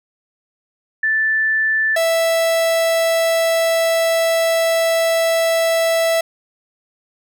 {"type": "tone pair in turn", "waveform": ["sine", "45% pulse"], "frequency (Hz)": [1760, 659.3], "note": ["A6", "E5"], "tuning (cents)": [0, 0], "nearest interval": "octave + perfect fourth", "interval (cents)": 1700, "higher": "first", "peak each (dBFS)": -14, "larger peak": "neither", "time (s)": [[1.03, 1.96], [1.96, 6.21]], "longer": "second", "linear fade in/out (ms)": 5, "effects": []}